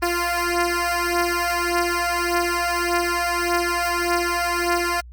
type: beating tone pair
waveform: 10% pulse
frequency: 346.7 / 348.4 Hz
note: F4 / F4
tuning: -13 / -4 cents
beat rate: 1.7 Hz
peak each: -15 / -14 dBFS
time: 0.02-5.01 s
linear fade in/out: 10 ms
effects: added 60 Hz sine -38 dBFS peak until 5.12 s + Opus 24 kbps